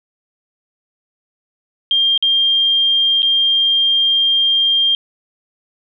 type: tone with dropouts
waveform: sine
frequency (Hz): 3199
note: G7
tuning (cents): +34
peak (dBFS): -11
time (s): 1.91-4.95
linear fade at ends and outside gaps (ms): 1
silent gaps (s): 2.177-2.225 / 3.221-3.229
effects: none